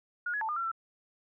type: tone with pitch steps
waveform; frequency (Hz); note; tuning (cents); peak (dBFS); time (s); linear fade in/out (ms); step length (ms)
sine; 1437 / 1684 / 882 / 1212 / 1362 / 1340; F6 / G#6 / A5 / D#6 / F6 / E6; +49 / +24 / +4 / -46 / -44 / +28; -30; 0.26-0.716; 5; 76
effects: none